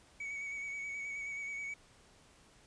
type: tone with vibrato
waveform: triangle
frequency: 2249 Hz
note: C#7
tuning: 24 cents sharp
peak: -37 dBFS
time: 0.2-1.74 s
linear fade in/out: 5 ms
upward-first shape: square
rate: 9.4 Hz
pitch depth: 22 cents each way
effects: pink hiss -63 dBFS RMS until 2.66 s + resampled to 22050 Hz